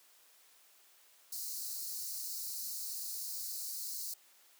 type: high-pass noise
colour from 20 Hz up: white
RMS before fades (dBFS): -41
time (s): 1.32-4.14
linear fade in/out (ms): 5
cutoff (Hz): 4100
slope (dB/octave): 96
effects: white hiss -64 dBFS RMS until 4.59 s + high-pass 400 Hz 12 dB/octave